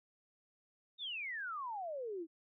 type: exponential sweep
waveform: sine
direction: down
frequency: 3743 to 311.1 Hz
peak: -39 dBFS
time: 0.98-2.27 s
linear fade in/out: 50 ms
effects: none